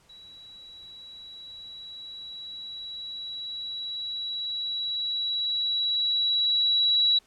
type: tone with level ramp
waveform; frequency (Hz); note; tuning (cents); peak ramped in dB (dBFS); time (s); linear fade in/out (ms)
sine; 3906; B7; -20; -46 to -18; 0.09-7.19; 10
effects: pink hiss -61 dBFS RMS until 7.26 s + low-pass 10000 Hz 12 dB/octave